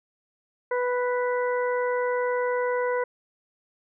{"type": "harmonic tone", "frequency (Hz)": 493.9, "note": "B4", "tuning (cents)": 0, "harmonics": [1, 2, 3, 4], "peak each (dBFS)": [-24, -30, -34, -36], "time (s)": [0.71, 3.04], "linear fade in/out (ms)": 5, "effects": []}